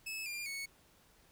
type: tone with pitch steps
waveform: sawtooth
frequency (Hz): 2600 / 2398 / 2212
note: E7 / D7 / C#7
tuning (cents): -24 / +36 / -4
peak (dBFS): -36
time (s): 0.06-0.66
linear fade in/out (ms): 10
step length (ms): 200
effects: pink hiss -66 dBFS RMS until 1.31 s